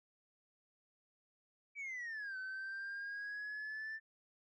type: exponential two-way sweep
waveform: sine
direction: down then up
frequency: 2316 to 1518 to 1777 Hz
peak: -39 dBFS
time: 1.75-4 s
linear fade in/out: 50 ms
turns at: 2.37 s
effects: tanh soft clip ceiling -40 dBFS